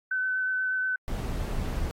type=tone with vibrato; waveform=sine; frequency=1517 Hz; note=F#6; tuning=43 cents sharp; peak=-25 dBFS; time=0.11-0.96 s; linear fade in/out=5 ms; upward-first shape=sine; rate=8.3 Hz; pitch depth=10 cents each way
type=noise; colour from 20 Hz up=brown; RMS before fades=-30 dBFS; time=1.08-1.91 s; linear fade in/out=0 ms
effects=AAC 48 kbps